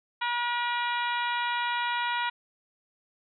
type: harmonic tone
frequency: 480 Hz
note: B4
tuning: 49 cents flat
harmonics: 2 / 3 / 4 / 5 / 6 / 7 / 8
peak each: -29 / -33 / -35 / -37 / -39 / -40 / -41 dBFS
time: 0.21-2.3 s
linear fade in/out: 10 ms
effects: none